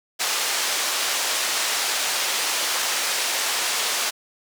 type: band-pass noise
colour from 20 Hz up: white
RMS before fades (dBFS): -24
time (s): 0.19-4.11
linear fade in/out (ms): 20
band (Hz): 510 to 7100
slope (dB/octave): 12
effects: none